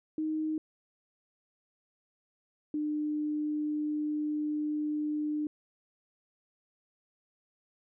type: tone pair in turn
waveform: sine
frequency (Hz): 311.8 / 300.8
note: D#4 / D4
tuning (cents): +4 / +42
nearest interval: minor second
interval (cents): 62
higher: first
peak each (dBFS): -29 / -29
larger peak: neither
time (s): 0.18-0.58 / 2.74-5.47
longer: second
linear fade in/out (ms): 2
effects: none